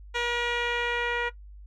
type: tone with low-pass filter sweep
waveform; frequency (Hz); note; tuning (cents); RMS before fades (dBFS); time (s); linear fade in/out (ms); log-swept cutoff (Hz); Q
10% pulse; 478.2; A#4; +44; -28; 0.14-1.3; 20; 4300 to 2100; 1.1
effects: noise-tail reverb RT60 0.1 s tail -17 dB re dry + added 50 Hz sine -43 dBFS peak until 1.66 s